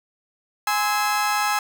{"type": "chord", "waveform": "30% pulse", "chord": "Ab augmented", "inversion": "none", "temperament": "just", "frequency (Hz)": [830.6, 1038.3, 1297.8], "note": ["Ab5", "C6", "E6"], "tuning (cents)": [0, -14, -27], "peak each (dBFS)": [-20, -25, -22], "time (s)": [0.67, 1.59], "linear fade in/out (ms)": 2, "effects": []}